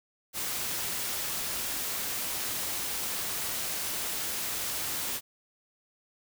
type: noise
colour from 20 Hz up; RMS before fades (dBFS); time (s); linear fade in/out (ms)
white; -33; 0.33-5.21; 50
effects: none